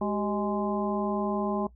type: harmonic tone with a mistuned harmonic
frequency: 207.7 Hz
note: G#3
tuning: in tune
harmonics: 1 / 2 / 3 / 4 / 5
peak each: -29 / -32 / -34 / -35 / -36 dBFS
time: 0.01-1.67 s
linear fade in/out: 5 ms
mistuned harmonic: 2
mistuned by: -120 cents
effects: noise-tail reverb RT60 0.1 s tail -18 dB re dry + added 60 Hz sine -51 dBFS peak until 1.75 s